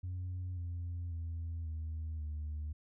sine tone with pitch steps, 90.8 / 86.8 / 82.98 / 79.32 / 75.83 Hz, F#2 / F2 / E2 / D#2 / D#2, -32 / -10 / +12 / +34 / -44 cents, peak -35 dBFS, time 0.03-2.73 s, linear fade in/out 10 ms, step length 540 ms, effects tanh soft clip ceiling -35 dBFS

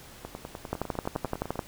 two click trains, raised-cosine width 1 ms, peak -22 / -14 dBFS, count 14 / 11, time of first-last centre 0.25-1.557 / 0.73-1.592 s, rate 9.95 / 11.6 Hz, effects pink hiss -49 dBFS RMS until 1.67 s

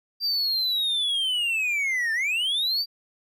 triangle linear two-way sweep, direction down then up, 4731 to 1760 to 4731 Hz, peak -21 dBFS, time 0.2-2.86 s, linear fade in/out 50 ms, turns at 2.13 s, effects none

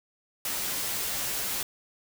white noise with comb filter, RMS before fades -31 dBFS, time 0.45-1.63 s, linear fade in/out 2 ms, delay 12 ms, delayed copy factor -0.7, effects none

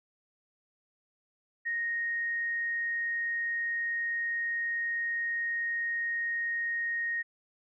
sine tone, 1864.7 Hz, A#6, in tune, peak -29 dBFS, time 1.65-7.23 s, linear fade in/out 20 ms, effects none

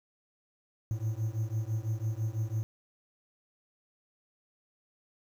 triangle beating tone pair, 107.1 / 113.1 Hz, A2 / A2, -46 / +48 cents, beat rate 6 Hz, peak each -31 dBFS, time 0.91-2.63 s, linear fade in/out 0 ms, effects 9-bit

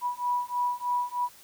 sine beating tone pair, 977 / 980.2 Hz, B5 / B5, -19 / -13 cents, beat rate 3.2 Hz, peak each -29 dBFS, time 0.01-1.29 s, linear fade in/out 50 ms, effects white hiss -53 dBFS RMS until 1.43 s

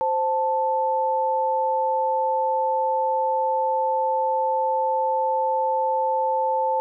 sine tone pair together, 523.3 / 880 Hz, C5 / A5, 0 / 0 cents, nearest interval major sixth, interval 900 cents, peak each -24 / -21 dBFS, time 0.01-6.8 s, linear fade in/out 0 ms, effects none

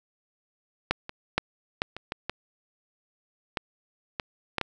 clicks, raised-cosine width 0.3 ms, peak -6 / -20 / -6 / -8 / -21 / -14 / -13 / -11 / -13 / -10 / -11 dBFS, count 11, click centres 0.91 / 1.094 / 1.38 / 1.819 / 1.966 / 2.121 / 2.296 / 3.572 / 4.198 / 4.583 / 4.613 s, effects none

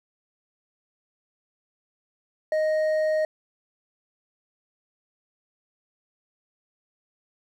triangle tone with hard clipping, 622.3 Hz, D#5, in tune, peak -22 dBFS, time 2.52-3.25 s, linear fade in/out 2 ms, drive 8 dB, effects none

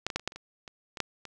clicks, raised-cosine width 0.2 ms, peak -12 / -17 / -11 / -29 / -12 / -29 / -25 / -26 / -22 / -10 / -25 dBFS, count 11, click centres 0.066 / 0.102 / 0.16 / 0.196 / 0.276 / 0.321 / 0.36 / 0.678 / 0.972 / 1.003 / 1.253 s, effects none

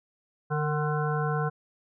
harmonic tone with a mistuned harmonic, 149.7 Hz, D3, 33 cents sharp, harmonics 1 / 3 / 5 / 7 / 9 / 10, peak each -27 / -32 / -34 / -35 / -37 / -37 dBFS, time 0.5-1.5 s, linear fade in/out 20 ms, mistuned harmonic 3, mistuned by +33 cents, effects none

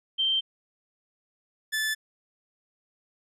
sine / sawtooth tone pair in turn, 3136 / 1744.8 Hz, G7 / A6, 0 / -15 cents, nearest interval minor seventh, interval 1015 cents, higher first, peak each -22 dBFS, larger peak neither, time 0.18-0.41 / 1.72-1.95 s, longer neither, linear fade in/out 20 ms, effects resampled to 32000 Hz

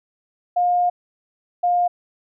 sine tone pair in turn, 711 / 707.8 Hz, F5 / F5, +31 / +23 cents, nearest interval unison, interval 8 cents, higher first, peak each -15 dBFS, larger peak neither, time 0.56-0.9 / 1.63-1.88 s, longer first, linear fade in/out 10 ms, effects none

